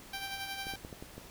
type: tone with tremolo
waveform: 10% pulse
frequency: 784 Hz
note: G5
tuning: in tune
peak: -28 dBFS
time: 0.13-0.76 s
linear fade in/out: 5 ms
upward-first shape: sine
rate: 11 Hz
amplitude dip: 45%
type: clicks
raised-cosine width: 2 ms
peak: -30 dBFS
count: 6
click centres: 0.669 / 0.737 / 0.849 / 0.928 / 1.025 / 1.18 s
effects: pink hiss -52 dBFS RMS until 1.3 s